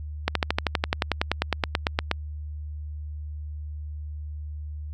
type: slowing click train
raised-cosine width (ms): 0.3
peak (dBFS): -5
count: 20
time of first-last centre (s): 0.28-2.114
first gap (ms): 73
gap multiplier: 1.03
effects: added 75 Hz sine -32 dBFS peak until 4.93 s